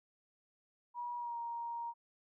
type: tone with pitch glide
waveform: sine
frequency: 963 to 937.7 Hz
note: B5 to A#5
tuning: -44 to +10 cents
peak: -38 dBFS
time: 0.94-1.94 s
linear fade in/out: 50 ms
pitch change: -46 cents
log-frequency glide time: 1.17-1.37 s
effects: none